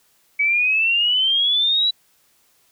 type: exponential sweep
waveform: sine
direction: up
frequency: 2265 to 3951 Hz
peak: -15 dBFS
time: 0.39-1.91 s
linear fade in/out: 10 ms
effects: white hiss -60 dBFS RMS until 2.71 s